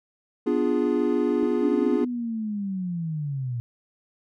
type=chord; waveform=triangle; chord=B diminished seventh; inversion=none; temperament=equal; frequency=246.9 / 293.7 / 349.2 / 415.3 Hz; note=B3 / D4 / F4 / Ab4; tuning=0 / 0 / 0 / 0 cents; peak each=-24 dBFS; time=0.46-2.05 s; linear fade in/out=10 ms
type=linear sweep; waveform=sine; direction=down; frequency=303.2 to 116.54 Hz; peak=-26 dBFS; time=1.43-3.6 s; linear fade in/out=0 ms
effects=none